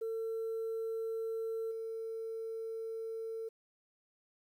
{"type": "tone with level steps", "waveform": "sine", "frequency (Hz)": 450, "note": "A4", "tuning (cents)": 39, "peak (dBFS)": [-33, -37], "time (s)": [0.01, 3.49], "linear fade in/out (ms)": 10, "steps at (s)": 1.71, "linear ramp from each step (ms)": 5, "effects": ["tanh soft clip ceiling -32 dBFS", "11-bit"]}